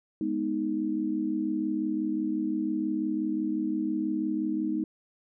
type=chord; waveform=sine; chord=G# minor; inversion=none; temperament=equal with one note detuned; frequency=207.7 / 246.9 / 312.7 Hz; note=G#3 / B3 / D#4; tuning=0 / 0 / +9 cents; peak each=-33 / -33 / -28 dBFS; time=0.21-4.84 s; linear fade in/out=2 ms; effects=none